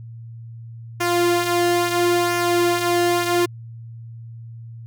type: tone with flanger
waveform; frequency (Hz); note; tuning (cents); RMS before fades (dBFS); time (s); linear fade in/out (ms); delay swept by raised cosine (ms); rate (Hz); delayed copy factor
sawtooth; 349.2; F4; 0; -19; 1-3.46; 10; 0.24 to 3.74; 0.74; -0.5
effects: added 115 Hz sine -34 dBFS peak until 4.86 s